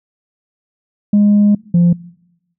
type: tone pair in turn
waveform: sine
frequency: 206.1 / 173.31 Hz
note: G#3 / F3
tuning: -13 / -13 cents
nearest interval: minor third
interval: 300 cents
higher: first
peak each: -5 dBFS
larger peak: neither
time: 1.13-1.55 / 1.74-1.93 s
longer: first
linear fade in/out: 5 ms
effects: noise-tail reverb RT60 0.9 s tail -24 dB re dry + tanh soft clip ceiling -5 dBFS